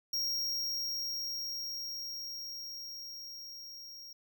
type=tone with level ramp; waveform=square; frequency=5588 Hz; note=F8; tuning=in tune; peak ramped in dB=-31 to -47 dBFS; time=0.13-4.13 s; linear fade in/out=5 ms; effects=none